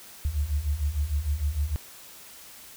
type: beating tone pair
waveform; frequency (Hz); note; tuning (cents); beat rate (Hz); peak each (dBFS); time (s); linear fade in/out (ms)
sine; 69.3 / 75.9; C#2 / D#2; 0 / -42; 6.6; -29 / -26; 0.25-1.76; 0
effects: white hiss -47 dBFS RMS until 2.76 s